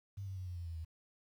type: tone with pitch steps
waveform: sine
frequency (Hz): 99 / 95.68 / 92.48 / 89.38 / 86.38 / 83.49 / 80.69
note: G2 / G2 / F#2 / F2 / F2 / E2 / E2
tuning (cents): +18 / -41 / 0 / +41 / -18 / +23 / -36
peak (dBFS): -40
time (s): 0.17-0.849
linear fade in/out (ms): 10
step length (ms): 97
effects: 11-bit